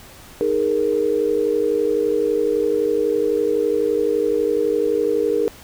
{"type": "chord", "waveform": "sine", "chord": "D# suspended fourth", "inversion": "none", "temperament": "just", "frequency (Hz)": [311.1, 414.8, 466.7], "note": ["D#4", "G#4", "A#4"], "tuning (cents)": [0, -2, 2], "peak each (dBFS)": [-25, -20, -19], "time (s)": [0.41, 5.48], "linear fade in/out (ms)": 0, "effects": ["pink hiss -43 dBFS RMS until 5.63 s"]}